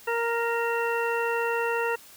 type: harmonic tone with a mistuned harmonic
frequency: 466.2 Hz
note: A#4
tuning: in tune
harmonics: 1 / 2 / 3 / 4 / 6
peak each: -27 / -30 / -32 / -33 / -35 dBFS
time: 0.07-1.96 s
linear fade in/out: 10 ms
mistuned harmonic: 6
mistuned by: -43 cents
effects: white hiss -50 dBFS RMS until 2.16 s